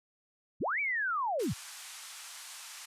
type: linear two-way sweep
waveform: sine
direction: up then down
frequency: 59.8 to 2349 to 59.8 Hz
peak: -29 dBFS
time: 0.6-1.54 s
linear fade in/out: 20 ms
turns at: 0.8 s
type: band-pass noise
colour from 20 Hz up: white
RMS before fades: -47 dBFS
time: 1.39-2.86 s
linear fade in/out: 10 ms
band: 850 to 10000 Hz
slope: 24 dB/octave
type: noise with exponential decay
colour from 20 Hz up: violet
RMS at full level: -40 dBFS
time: 1.43-1.51 s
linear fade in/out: 0 ms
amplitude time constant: 16 ms
effects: resampled to 32000 Hz